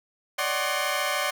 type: tone cluster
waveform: 15% pulse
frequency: 571 / 604 / 751 / 1060 Hz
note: D5 / D5 / F#5 / C6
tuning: -49 / +48 / +26 / +22 cents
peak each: -24 dBFS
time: 0.38-1.31 s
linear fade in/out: 10 ms
effects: none